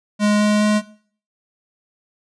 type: tone with pitch steps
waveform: square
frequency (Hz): 208.5 / 209.7 / 210.9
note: G#3 / G#3 / G#3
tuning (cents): +7 / +17 / +27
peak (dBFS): -14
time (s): 0.19-0.82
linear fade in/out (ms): 50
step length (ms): 210
effects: noise-tail reverb RT60 0.5 s tail -18 dB re dry + resampled to 22050 Hz